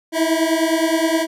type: beating tone pair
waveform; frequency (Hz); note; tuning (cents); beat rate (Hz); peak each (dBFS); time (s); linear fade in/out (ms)
25% pulse; 319.8 / 329.5; D#4 / E4; +48 / -1; 9.7; -15; 0.12-1.27; 50
effects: resampled to 32000 Hz